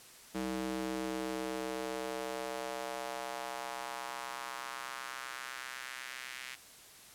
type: tone with high-pass filter sweep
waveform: square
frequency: 64 Hz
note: C2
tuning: 38 cents flat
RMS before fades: -40 dBFS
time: 0.34-6.56 s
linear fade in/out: 20 ms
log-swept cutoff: 250 to 2100 Hz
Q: 1.8
effects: white hiss -55 dBFS RMS until 7.14 s + low-pass 12000 Hz 12 dB/octave